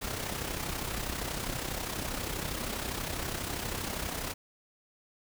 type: noise with amplitude modulation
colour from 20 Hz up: pink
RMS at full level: -33 dBFS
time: 0.01-4.34 s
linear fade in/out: 20 ms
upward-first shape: sine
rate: 32.4 Hz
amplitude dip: 55%
effects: none